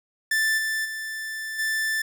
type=tone with level steps; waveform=45% pulse; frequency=1765 Hz; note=A6; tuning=5 cents sharp; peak=-20 / -24 / -30 / -23 dBFS; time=0.31-2.02 s; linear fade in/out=5 ms; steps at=0.57 / 0.84 / 1.58 s; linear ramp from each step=20 ms; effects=none